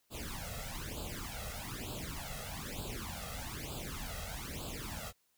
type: noise with flanger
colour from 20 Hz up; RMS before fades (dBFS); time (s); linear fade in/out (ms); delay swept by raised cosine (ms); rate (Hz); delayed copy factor
pink; -42; 0.1-5.13; 50; 0.25 to 1.55; 1.1; +0.95
effects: white hiss -75 dBFS RMS until 5.37 s